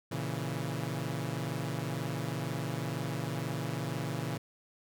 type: chord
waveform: sawtooth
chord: A# diminished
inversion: none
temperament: equal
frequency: 116.54 / 138.59 / 164.81 Hz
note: A#2 / C#3 / E3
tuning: 0 / 0 / 0 cents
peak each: -34 / -33 / -34 dBFS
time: 0.11-4.38 s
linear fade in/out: 10 ms
effects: none